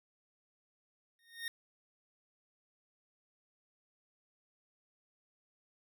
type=tone with exponential growth; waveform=25% pulse; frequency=1849 Hz; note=A#6; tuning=15 cents flat; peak=-31 dBFS; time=1.19-1.48 s; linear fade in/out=1 ms; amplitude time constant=63 ms; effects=none